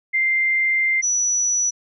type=tone pair in turn; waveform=sine; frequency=2093 / 5908 Hz; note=C7 / F#8; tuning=0 / -3 cents; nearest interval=octave + tritone; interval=1797 cents; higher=second; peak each=-16 / -17 dBFS; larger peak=first; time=0.13-1.02 / 1.02-1.71 s; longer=first; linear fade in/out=20 ms; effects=none

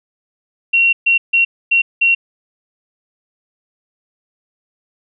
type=tone bursts at uneven times; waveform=sine; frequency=2738 Hz; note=F7; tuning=35 cents flat; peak=-9 dBFS; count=5; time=0.73-0.93 / 1.06-1.18 / 1.33-1.45 / 1.71-1.82 / 2.01-2.15 s; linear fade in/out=10 ms; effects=none

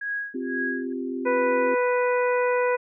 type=tone with tremolo; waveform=sine; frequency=1652 Hz; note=G#6; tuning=10 cents flat; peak=-25 dBFS; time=0.01-0.93 s; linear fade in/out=5 ms; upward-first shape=sine; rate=2 Hz; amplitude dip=100%
type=chord; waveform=sine; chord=C suspended fourth; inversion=none; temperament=just; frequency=261.6 / 348.8 / 392.4 Hz; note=C4 / F4 / G4; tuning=0 / -2 / +2 cents; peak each=-29 / -33 / -34 dBFS; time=0.34-1.75 s; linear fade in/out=10 ms
type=harmonic tone; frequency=493.9 Hz; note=B4; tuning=in tune; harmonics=1 / 2 / 3 / 4 / 5; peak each=-21 / -27 / -31 / -33 / -35 dBFS; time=1.25-2.77 s; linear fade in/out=20 ms
effects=none

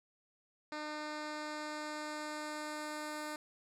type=tone with low-pass filter sweep; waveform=10% pulse; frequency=302.8 Hz; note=D#4; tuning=47 cents flat; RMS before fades=-42 dBFS; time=0.72-3.36 s; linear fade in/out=2 ms; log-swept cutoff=5100 to 12000 Hz; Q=0.97; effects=none

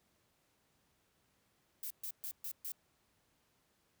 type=noise bursts; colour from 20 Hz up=violet; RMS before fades=-42 dBFS; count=5; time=1.83-2.72 s; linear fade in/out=2 ms; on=74 ms; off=130 ms; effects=pink hiss -75 dBFS RMS until 4 s + high-pass 60 Hz 12 dB/octave

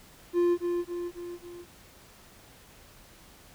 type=tone with echo; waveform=triangle; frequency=349.2 Hz; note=F4; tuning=in tune; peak=-19 dBFS; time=0.33-0.58 s; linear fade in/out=50 ms; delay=270 ms; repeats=4; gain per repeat=-5 dB; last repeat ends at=1.66 s; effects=pink hiss -54 dBFS RMS until 3.54 s

